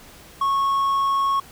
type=tone; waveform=triangle; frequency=1100 Hz; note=C#6; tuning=14 cents flat; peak=-16 dBFS; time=0.41-1.4 s; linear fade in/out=5 ms; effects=pink hiss -46 dBFS RMS until 1.51 s